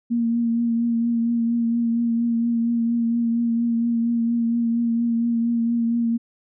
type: tone with vibrato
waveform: sine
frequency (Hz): 233.1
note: A#3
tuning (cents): 0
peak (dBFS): -18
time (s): 0.1-6.18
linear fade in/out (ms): 20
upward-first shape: triangle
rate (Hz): 4.3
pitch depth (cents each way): 28
effects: none